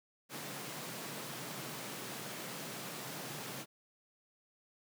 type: high-pass noise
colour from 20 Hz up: pink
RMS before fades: -44 dBFS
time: 0.29-3.66 s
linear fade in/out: 50 ms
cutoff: 120 Hz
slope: 96 dB/octave
effects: none